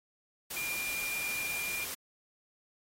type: tone in noise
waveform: sine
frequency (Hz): 2400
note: D7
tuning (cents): +37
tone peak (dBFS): -34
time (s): 0.56-1.85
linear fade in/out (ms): 10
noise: white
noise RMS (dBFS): -39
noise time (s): 0.5-1.95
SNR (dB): +2
effects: AAC 48 kbps